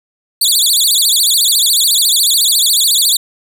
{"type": "tone with vibrato", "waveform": "20% pulse", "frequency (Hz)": 3951, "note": "B7", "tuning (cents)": 0, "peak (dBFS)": -3, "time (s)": [0.41, 3.17], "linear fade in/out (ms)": 5, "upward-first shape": "sine", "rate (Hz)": 14, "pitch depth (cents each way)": 290, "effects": []}